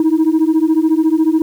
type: beating tone pair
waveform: sine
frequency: 311.1 / 325.1 Hz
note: D#4 / E4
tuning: 0 / -24 cents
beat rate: 14 Hz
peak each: -11 dBFS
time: 0-1.42 s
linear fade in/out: 2 ms
effects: tanh soft clip ceiling -7 dBFS + 7-bit